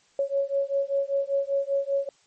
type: beating tone pair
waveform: sine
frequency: 552 / 557.1 Hz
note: C#5 / C#5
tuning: -7 / +9 cents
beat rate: 5.1 Hz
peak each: -26 dBFS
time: 0.19-2.09 s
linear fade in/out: 2 ms
effects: white hiss -62 dBFS RMS until 2.26 s + MP3 32 kbps